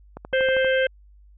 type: click train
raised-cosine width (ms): 1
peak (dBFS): -21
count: 7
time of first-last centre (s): 0.17-0.646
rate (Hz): 12.6
type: harmonic tone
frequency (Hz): 524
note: C5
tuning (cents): +2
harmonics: 1 / 3 / 4 / 5 / 6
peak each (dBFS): -19 / -24 / -31 / -33 / -32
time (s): 0.33-0.87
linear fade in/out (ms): 5
effects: added 50 Hz sine -48 dBFS peak until 1.37 s